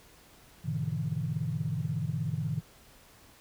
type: chord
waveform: sine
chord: E dominant seventh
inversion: first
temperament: just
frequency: 103.01 / 123.61 / 148.33 / 164.81 Hz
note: G#2 / B2 / D3 / E3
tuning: -14 / +2 / +18 / 0 cents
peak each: -37 / -35 / -33 / -34 dBFS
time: 0.64-2.61 s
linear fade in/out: 20 ms
effects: tanh soft clip ceiling -19 dBFS + pink hiss -57 dBFS RMS until 3.4 s